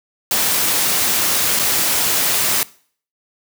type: noise with dropouts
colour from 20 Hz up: white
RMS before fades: -17 dBFS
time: 0.31-2.63 s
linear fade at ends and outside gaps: 1 ms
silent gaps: 1.591-1.595 s
effects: noise-tail reverb RT60 0.5 s tail -21 dB re dry + high-pass 100 Hz 12 dB/octave